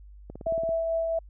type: click train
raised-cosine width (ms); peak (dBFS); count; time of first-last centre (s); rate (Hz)
2; -26; 8; 0.3-0.691; 17.9
type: tone with tremolo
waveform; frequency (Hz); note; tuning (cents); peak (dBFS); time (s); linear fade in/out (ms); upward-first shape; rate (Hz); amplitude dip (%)
sine; 658; E5; -3; -23; 0.46-1.19; 5; triangle; 4.5; 30
effects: added 50 Hz sine -45 dBFS peak until 1.29 s